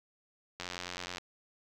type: click train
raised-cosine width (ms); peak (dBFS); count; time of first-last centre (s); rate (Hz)
0.2; -21; 53; 0.6-1.182; 89.3
effects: none